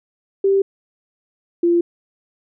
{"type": "tone pair in turn", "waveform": "sine", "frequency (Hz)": [391.7, 343.8], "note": ["G4", "F4"], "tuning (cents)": [-1, -27], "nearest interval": "major second", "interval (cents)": 226, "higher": "first", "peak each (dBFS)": -12, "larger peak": "neither", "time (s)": [[0.44, 0.62], [1.63, 1.81]], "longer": "neither", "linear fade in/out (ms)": 5, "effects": []}